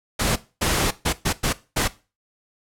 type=noise bursts at uneven times; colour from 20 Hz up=pink; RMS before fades=-21 dBFS; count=6; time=0.19-0.36 / 0.61-0.91 / 1.05-1.13 / 1.25-1.33 / 1.43-1.53 / 1.76-1.88 s; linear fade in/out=10 ms; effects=noise-tail reverb RT60 0.3 s tail -17 dB re dry + low-pass 12000 Hz 12 dB/octave